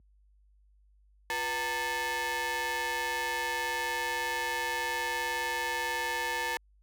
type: ring-modulated tone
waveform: sawtooth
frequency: 420.3 Hz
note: G#4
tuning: 21 cents sharp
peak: -23 dBFS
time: 1.3-6.57 s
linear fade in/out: 0 ms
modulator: 1330 Hz
effects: added 50 Hz sine -41 dBFS peak until 6.82 s + high-pass 150 Hz 12 dB/octave